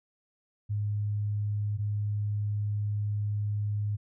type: tone pair in turn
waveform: sine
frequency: 103.9 / 103.9 Hz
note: G#2 / G#2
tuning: +1 / +1 cents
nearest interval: unison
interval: 0 cents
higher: neither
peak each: -27 dBFS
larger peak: neither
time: 0.69-1.78 / 1.78-3.97 s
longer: second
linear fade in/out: 20 ms
effects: none